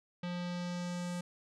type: tone with low-pass filter sweep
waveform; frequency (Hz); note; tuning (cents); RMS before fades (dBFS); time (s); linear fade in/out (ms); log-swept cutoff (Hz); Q
square; 176.5; F3; +19; -38; 0.23-1.21; 5; 3600 to 9000; 1.6
effects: none